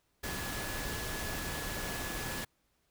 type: tone in noise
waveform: sine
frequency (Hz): 1700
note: G#6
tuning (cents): +40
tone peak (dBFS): -44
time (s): 0.23-2.45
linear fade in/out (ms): 10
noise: pink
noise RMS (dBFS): -38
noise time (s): 0.23-2.45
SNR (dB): -9
effects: pink hiss -75 dBFS RMS until 2.9 s